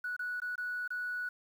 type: tone with dropouts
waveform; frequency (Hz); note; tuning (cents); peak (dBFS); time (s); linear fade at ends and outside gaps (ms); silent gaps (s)
sine; 1472; F#6; -9; -33; 0.04-1.29; 5; 0.165-0.192 / 0.402-0.418 / 0.557-0.579 / 0.878-0.904
effects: tanh soft clip ceiling -29 dBFS + 10-bit